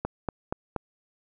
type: click train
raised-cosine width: 1 ms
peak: -14 dBFS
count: 4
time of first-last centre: 0.05-0.763 s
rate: 4.21 Hz
effects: none